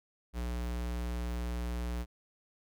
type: tone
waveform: square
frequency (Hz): 59.9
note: A#1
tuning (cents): +48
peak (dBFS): -34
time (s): 0.33-2.06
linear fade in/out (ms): 50
effects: none